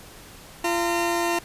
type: tone pair together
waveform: 20% pulse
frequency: 343.1 / 914 Hz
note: F4 / A#5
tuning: -31 / -34 cents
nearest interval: octave + perfect fourth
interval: 1697 cents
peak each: -18 / -23 dBFS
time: 0.64-1.39 s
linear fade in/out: 5 ms
effects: pink hiss -45 dBFS RMS until 1.44 s + resampled to 32000 Hz